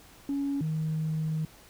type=tone pair in turn; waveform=sine; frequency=280 / 157.14 Hz; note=C#4 / D#3; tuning=+18 / +17 cents; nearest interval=minor seventh; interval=1001 cents; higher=first; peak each=-26 dBFS; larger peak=neither; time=0.29-0.61 / 0.61-1.45 s; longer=second; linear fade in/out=2 ms; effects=tanh soft clip ceiling -23 dBFS + pink hiss -54 dBFS RMS until 1.69 s